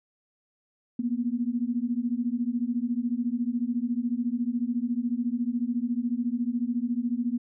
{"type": "beating tone pair", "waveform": "sine", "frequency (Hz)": [233.1, 247.1], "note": ["A#3", "B3"], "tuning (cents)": [0, 1], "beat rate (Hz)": 14, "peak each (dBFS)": -28, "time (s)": [0.99, 7.38], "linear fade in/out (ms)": 5, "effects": []}